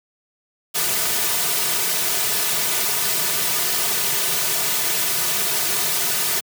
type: noise with comb filter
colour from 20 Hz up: white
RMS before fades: -21 dBFS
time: 0.74-6.41 s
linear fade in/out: 20 ms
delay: 3.7 ms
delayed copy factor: -0.95
effects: high-pass 150 Hz 12 dB/octave